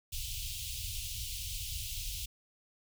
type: band-stop noise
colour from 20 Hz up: pink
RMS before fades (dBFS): -39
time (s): 0.12-2.26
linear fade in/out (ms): 10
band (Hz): 110 to 2700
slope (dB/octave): 48
effects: none